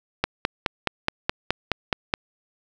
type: click train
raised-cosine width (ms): 0.3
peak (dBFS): -4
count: 10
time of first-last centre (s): 0.24-2.139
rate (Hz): 4.74
effects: none